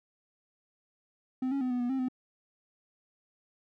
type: tone with pitch steps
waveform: triangle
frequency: 257.7 / 276.5 / 253.5 / 247.1 / 242.9 / 265.4 / 255 Hz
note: C4 / C#4 / B3 / B3 / B3 / C4 / C4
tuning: -26 / -4 / +45 / +1 / -29 / +25 / -44 cents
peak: -26 dBFS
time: 1.42-2.085 s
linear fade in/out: 5 ms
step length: 95 ms
effects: none